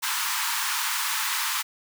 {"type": "high-pass noise", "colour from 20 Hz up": "pink", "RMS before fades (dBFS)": -27, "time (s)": [0.02, 1.63], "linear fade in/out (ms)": 20, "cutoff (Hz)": 870, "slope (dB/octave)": 96, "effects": []}